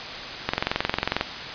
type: click train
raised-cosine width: 0.3 ms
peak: -5 dBFS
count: 17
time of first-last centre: 0.49-1.211 s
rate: 22.2 Hz
effects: white hiss -33 dBFS RMS until 1.54 s + resampled to 11025 Hz